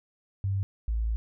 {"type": "tone pair in turn", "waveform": "sine", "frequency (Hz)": [97.8, 55.57], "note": ["G2", "A1"], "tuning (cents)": [-4, 18], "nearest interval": "minor seventh", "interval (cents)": 978, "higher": "first", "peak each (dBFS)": -25, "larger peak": "neither", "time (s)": [[0.44, 0.63], [0.88, 1.16]], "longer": "second", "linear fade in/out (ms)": 0, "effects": []}